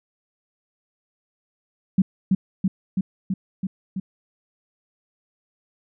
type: tone with echo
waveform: sine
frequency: 190 Hz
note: F#3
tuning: 46 cents sharp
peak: -12 dBFS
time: 1.98-2.02 s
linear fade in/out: 5 ms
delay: 330 ms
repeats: 6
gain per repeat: -2 dB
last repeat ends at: 4 s
effects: none